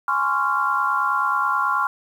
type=chord; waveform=sine; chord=Db major seventh; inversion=second; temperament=just; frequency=831.5 / 1039.4 / 1108.7 / 1385.9 Hz; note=Ab5 / C6 / Db6 / F6; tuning=+2 / -12 / 0 / -14 cents; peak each=-28 / -24 / -23 / -22 dBFS; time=0.08-1.87 s; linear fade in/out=2 ms; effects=8-bit